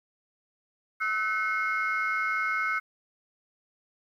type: tone cluster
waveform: sine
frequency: 1297 / 1507 / 2162 Hz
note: E6 / F#6 / C#7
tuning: -28 / +31 / -44 cents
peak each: -29 dBFS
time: 1-2.8 s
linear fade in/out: 20 ms
effects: tanh soft clip ceiling -19 dBFS + 10-bit